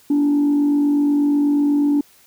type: tone with frequency modulation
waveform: sine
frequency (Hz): 289.4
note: D4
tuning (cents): -25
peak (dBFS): -12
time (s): 0.1-2.01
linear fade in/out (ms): 5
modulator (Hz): 48.2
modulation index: 0.27
effects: tanh soft clip ceiling -11 dBFS + white hiss -52 dBFS RMS until 2.26 s